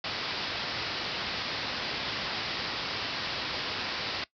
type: low-pass noise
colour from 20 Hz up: white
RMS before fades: -34 dBFS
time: 0.04-4.24 s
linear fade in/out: 2 ms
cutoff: 5200 Hz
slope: 96 dB/octave
effects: noise-tail reverb RT60 0.1 s tail -19 dB re dry + high-pass 60 Hz 12 dB/octave